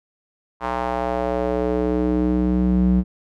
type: tone with band-pass filter sweep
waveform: square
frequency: 61.74 Hz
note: B1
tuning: in tune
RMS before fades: -20 dBFS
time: 0.6-3.04 s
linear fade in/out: 50 ms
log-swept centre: 990 to 170 Hz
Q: 2.2
effects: none